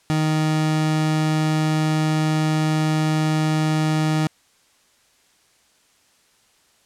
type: tone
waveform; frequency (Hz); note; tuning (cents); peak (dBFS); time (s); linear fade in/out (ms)
30% pulse; 155.56; D#3; 0; -15; 0.1-4.27; 0
effects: white hiss -59 dBFS RMS until 6.85 s + low-pass 9000 Hz 12 dB/octave